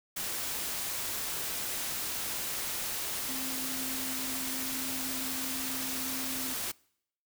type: tone in noise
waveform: sine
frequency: 261.4 Hz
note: C4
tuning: 1 cent flat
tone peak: -40 dBFS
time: 3.28-6.54 s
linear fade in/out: 10 ms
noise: white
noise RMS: -35 dBFS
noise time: 0.16-6.72 s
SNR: -8 dB
effects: noise-tail reverb RT60 0.7 s tail -25 dB re dry